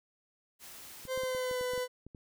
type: noise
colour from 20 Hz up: white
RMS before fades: -49 dBFS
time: 0.59-1.1 s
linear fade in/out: 50 ms
type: clicks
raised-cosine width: 3 ms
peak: -35 dBFS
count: 10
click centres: 1.053 / 1.176 / 1.235 / 1.349 / 1.512 / 1.611 / 1.735 / 1.778 / 2.066 / 2.148 s
type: tone with pitch glide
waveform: 40% pulse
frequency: 519 to 500.2 Hz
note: C5 to B4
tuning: -14 to +22 cents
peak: -31 dBFS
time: 1.07-1.88 s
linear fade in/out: 50 ms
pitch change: -64 cents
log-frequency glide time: 1.17-1.62 s
effects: none